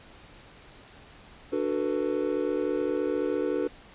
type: chord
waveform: triangle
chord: B minor seventh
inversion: first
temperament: just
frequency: 296.3 / 370.4 / 444.5 / 493.9 Hz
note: D4 / F#4 / A4 / B4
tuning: +15 / +2 / +18 / 0 cents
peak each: -29 dBFS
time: 1.52-3.68 s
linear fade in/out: 10 ms
effects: pink hiss -51 dBFS RMS until 3.94 s + resampled to 8000 Hz